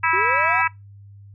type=harmonic tone; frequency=326.6 Hz; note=E4; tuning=16 cents flat; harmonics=3 / 4 / 5 / 6 / 7 / 8; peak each=-22 / -23 / -24 / -25 / -25 / -26 dBFS; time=0.03-0.68 s; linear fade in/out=10 ms
type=linear sweep; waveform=triangle; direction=up; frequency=349.2 to 784 Hz; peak=-25 dBFS; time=0.13-0.62 s; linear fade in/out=5 ms
effects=noise-tail reverb RT60 0.2 s tail -21 dB re dry + added 100 Hz sine -41 dBFS peak until 1.34 s